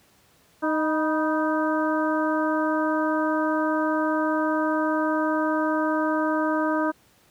harmonic tone with a mistuned harmonic, 310 Hz, D#4, 6 cents flat, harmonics 1 / 2 / 3 / 4 / 5, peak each -24 / -27 / -29 / -30 / -31 dBFS, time 0.62-6.92 s, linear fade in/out 20 ms, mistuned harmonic 3, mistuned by +64 cents, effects pink hiss -59 dBFS RMS until 7.3 s + high-pass 80 Hz 12 dB/octave

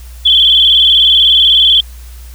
sine tone with vibrato, 3279 Hz, G#7, 23 cents flat, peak -4 dBFS, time 0.25-1.81 s, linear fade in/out 10 ms, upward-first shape square, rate 20 Hz, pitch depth 72 cents each way, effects added 60 Hz sine -28 dBFS peak until 2.34 s + white hiss -41 dBFS RMS until 2.34 s

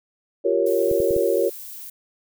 sine chord, G half-diminished seventh, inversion third, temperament equal, 349.2 / 392 / 466.2 / 554.4 Hz, F4 / G4 / Bb4 / Db5, 0 / 0 / 0 / 0 cents, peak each -24 / -23 / -22 / -22 dBFS, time 0.44-1.5 s, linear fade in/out 20 ms
violet noise, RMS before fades -37 dBFS, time 0.66-1.9 s, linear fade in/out 5 ms
clicks, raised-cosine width 5 ms, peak -21 dBFS, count 4, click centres 0.914 / 1.002 / 1.108 / 1.164 s
effects none

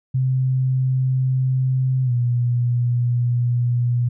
sine tone with pitch glide, 130 to 121.29 Hz, C3 to B2, -11 to -31 cents, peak -16 dBFS, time 0.14-4.09 s, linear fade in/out 10 ms, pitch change -120 cents, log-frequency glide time 2.04-2.12 s, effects none

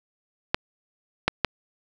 clicks, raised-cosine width 0.3 ms, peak -3 dBFS, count 3, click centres 0.545 / 1.28 / 1.447 s, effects none

